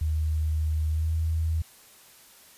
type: tone with pitch glide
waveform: sine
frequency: 77.78 to 80.43 Hz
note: D#2 to E2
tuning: 0 to -42 cents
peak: -23 dBFS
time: 0.01-1.62 s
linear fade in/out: 5 ms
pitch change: +58 cents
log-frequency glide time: 0.9-1.12 s
effects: white hiss -53 dBFS RMS until 2.57 s + resampled to 32000 Hz